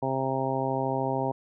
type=harmonic tone; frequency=133.1 Hz; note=C3; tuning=30 cents sharp; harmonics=1 / 2 / 3 / 4 / 5 / 6 / 7; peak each=-33 / -33 / -33 / -33 / -33 / -33 / -33 dBFS; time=0.02-1.32 s; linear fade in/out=10 ms; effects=none